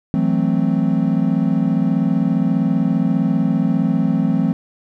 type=chord; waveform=triangle; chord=F# half-diminished seventh; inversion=third; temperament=equal; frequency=164.81 / 185 / 220 / 261.6 Hz; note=E3 / F#3 / A3 / C4; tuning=0 / 0 / 0 / 0 cents; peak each=-18 dBFS; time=0.14-4.53 s; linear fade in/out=0 ms; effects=none